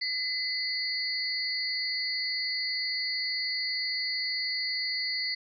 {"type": "tone cluster", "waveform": "sine", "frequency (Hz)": [2029, 4309, 4642], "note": ["B6", "C#8", "D8"], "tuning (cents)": [46, -50, -21], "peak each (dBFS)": [-33, -34, -32], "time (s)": [0.01, 5.35], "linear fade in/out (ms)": 10, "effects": []}